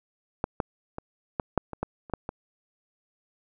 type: clicks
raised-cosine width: 1 ms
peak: -11 / -11 / -20 / -12 / -7 / -21 / -14 / -30 / -12 / -18 dBFS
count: 10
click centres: 0.441 / 0.602 / 0.984 / 1.398 / 1.577 / 1.733 / 1.83 / 2.098 / 2.137 / 2.291 s
effects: none